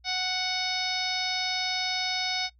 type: harmonic tone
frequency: 740 Hz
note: F#5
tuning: in tune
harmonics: 1 / 2 / 3 / 4 / 5 / 6 / 7 / 8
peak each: -34 / -39 / -33 / -41 / -32 / -35 / -32 / -42 dBFS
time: 0.04-2.5 s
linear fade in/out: 50 ms
effects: noise-tail reverb RT60 0.1 s tail -20 dB re dry + added 60 Hz sine -57 dBFS peak until 2.59 s